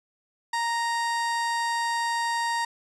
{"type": "tone", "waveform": "30% pulse", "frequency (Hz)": 932.3, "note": "A#5", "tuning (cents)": 0, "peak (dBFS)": -22, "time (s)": [0.53, 2.65], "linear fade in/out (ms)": 5, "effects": ["resampled to 22050 Hz"]}